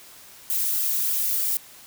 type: noise with flanger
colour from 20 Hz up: violet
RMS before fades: -24 dBFS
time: 0.5-1.57 s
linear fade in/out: 0 ms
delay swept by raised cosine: 0.6 to 4.7 ms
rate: 3.3 Hz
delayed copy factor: +0.75
effects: white hiss -47 dBFS RMS until 1.86 s